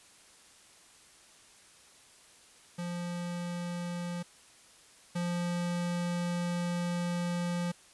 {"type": "tone pair in turn", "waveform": "square", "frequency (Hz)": [174.61, 174.61], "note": ["F3", "F3"], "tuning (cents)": [0, 0], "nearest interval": "unison", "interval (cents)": 0, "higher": "neither", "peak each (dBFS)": [-35, -31], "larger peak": "second", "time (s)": [[2.78, 4.23], [5.15, 7.72]], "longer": "second", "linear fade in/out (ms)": 10, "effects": ["white hiss -58 dBFS RMS until 7.93 s", "resampled to 24000 Hz"]}